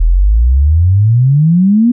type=exponential sweep; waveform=sine; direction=up; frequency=39.08 to 247.2 Hz; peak=-5 dBFS; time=0-1.92 s; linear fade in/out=10 ms; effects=none